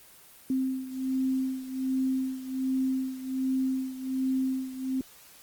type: beating tone pair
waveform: sine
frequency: 261.6 / 262.9 Hz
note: C4 / C4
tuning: 0 / +8 cents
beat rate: 1.3 Hz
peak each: -28 / -32 dBFS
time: 0.5-5.01 s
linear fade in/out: 2 ms
effects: white hiss -53 dBFS RMS until 5.42 s + Opus 24 kbps